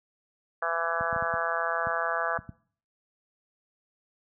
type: harmonic tone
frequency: 167.1 Hz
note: E3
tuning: 24 cents sharp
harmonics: 3 / 4 / 5 / 6 / 7 / 8 / 9 / 10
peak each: -37 / -32 / -37 / -38 / -32 / -35 / -34 / -35 dBFS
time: 0.62-2.38 s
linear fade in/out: 5 ms
type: clicks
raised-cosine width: 5 ms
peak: -25 dBFS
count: 8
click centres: 1.009 / 1.128 / 1.162 / 1.224 / 1.339 / 1.87 / 2.389 / 2.492 s
effects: noise-tail reverb RT60 0.5 s tail -20 dB re dry + high-pass 80 Hz 12 dB/octave